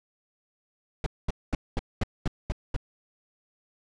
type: noise bursts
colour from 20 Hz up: brown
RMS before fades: -25 dBFS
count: 8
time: 1.04-2.764 s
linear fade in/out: 2 ms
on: 23 ms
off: 220 ms
effects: low-pass 6000 Hz 12 dB/octave